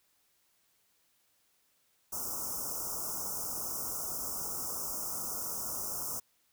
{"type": "band-stop noise", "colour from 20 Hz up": "white", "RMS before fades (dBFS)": -37, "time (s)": [2.12, 6.2], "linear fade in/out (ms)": 10, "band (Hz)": [1400, 5200], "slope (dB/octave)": 96, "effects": ["white hiss -72 dBFS RMS until 6.52 s"]}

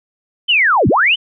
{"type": "linear two-way sweep", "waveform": "sine", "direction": "down then up", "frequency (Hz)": [3136, 77.78, 3136], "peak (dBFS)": -9, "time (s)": [0.48, 1.16], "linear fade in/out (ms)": 20, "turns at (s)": 0.88, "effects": []}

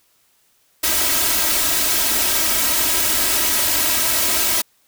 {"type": "noise with comb filter", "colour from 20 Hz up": "white", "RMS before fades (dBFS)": -18, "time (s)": [0.83, 4.62], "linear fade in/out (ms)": 10, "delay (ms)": 3.1, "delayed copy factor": 0.8, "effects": ["white hiss -60 dBFS RMS until 4.87 s"]}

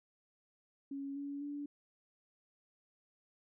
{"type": "tone with pitch steps", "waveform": "sine", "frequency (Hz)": [277.2, 282.9, 288.6], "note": ["C#4", "C#4", "D4"], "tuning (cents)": [0, 35, -30], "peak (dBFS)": -39, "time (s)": [0.91, 1.66], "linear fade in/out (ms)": 5, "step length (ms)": 250, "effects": []}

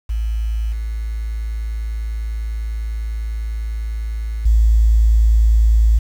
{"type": "tone with level steps", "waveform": "sine", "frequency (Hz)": 55, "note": "A1", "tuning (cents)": 0, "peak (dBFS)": [-17, -20, -9], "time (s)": [0.09, 5.99], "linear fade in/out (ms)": 10, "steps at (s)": [0.72, 4.45], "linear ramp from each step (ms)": 10, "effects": ["7-bit"]}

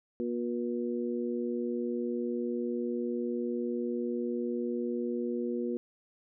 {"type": "harmonic tone", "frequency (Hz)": 120, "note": "B2", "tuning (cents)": -49, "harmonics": [2, 3, 4], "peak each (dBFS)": [-33, -34, -37], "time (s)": [0.2, 5.77], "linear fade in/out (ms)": 0, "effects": []}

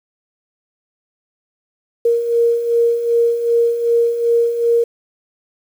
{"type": "beating tone pair", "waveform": "sine", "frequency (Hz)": [466.2, 468.8], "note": ["A#4", "A#4"], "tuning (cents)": [0, 10], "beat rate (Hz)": 2.6, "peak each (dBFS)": [-20, -13], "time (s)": [2.05, 4.84], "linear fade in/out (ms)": 5, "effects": ["7-bit"]}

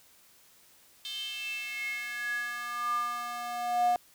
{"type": "tone with high-pass filter sweep", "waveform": "square", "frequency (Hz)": 240.2, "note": "B3", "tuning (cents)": -48, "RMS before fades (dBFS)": -33, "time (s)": [1.05, 3.96], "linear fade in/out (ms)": 0, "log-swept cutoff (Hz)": [3400, 680], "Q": 9.2, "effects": ["white hiss -60 dBFS RMS until 4.14 s"]}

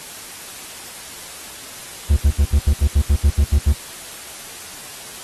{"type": "tone bursts", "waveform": "triangle", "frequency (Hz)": 71.3, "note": "C#2", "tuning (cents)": 49, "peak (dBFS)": -8, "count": 12, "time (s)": [2.1, 3.73], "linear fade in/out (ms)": 10, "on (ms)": 68, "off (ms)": 74, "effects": ["white hiss -35 dBFS RMS until 5.23 s", "AAC 32 kbps"]}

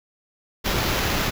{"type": "noise with sample-and-hold", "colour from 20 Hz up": "pink", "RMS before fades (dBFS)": -23, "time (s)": [0.64, 1.31], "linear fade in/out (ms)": 20, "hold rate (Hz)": 8820, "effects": []}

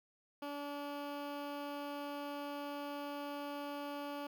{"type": "tone with notch filter", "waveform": "15% pulse", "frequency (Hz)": 287.7, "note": "D4", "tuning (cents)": -36, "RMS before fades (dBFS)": -43, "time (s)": [0.42, 4.27], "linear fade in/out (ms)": 5, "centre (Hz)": 7700, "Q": 0.65, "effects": []}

